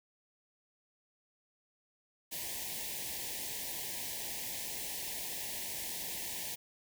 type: band-stop noise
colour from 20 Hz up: white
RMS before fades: -40 dBFS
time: 2.31-6.56 s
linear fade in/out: 20 ms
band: 1000 to 1700 Hz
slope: 96 dB/octave
effects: none